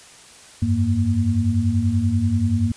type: tone cluster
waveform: sine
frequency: 90.8 / 101.2 / 233.4 Hz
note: F#2 / G#2 / A#3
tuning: -32 / -44 / +2 cents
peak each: -22 / -20 / -21 dBFS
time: 0.62-2.72 s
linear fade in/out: 5 ms
effects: white hiss -45 dBFS RMS until 2.76 s + resampled to 22050 Hz